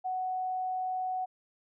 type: tone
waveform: sine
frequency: 743 Hz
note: F#5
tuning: 7 cents sharp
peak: -30 dBFS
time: 0.04-1.26 s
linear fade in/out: 20 ms
effects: none